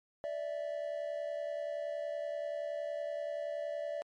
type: tone pair together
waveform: triangle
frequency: 585 / 655.6 Hz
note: D5 / E5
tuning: -7 / -10 cents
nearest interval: major second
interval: 197 cents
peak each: -35 / -38 dBFS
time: 0.24-4.02 s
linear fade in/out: 0 ms
effects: MP3 48 kbps